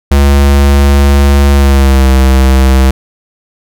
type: tone with pitch glide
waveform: square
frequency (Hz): 70.2 to 65.88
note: C#2 to C2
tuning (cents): +22 to +12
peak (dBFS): -4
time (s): 0.11-2.91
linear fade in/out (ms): 5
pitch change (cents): -110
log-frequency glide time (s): 1.52-2.09
effects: none